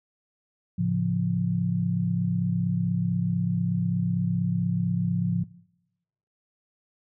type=chord; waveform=sine; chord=A augmented; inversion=none; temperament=equal; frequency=110 / 138.59 / 174.61 Hz; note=A2 / C#3 / E#3; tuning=0 / 0 / 0 cents; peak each=-28 / -30 / -24 dBFS; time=0.78-5.44 s; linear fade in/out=10 ms; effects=noise-tail reverb RT60 0.9 s tail -21 dB re dry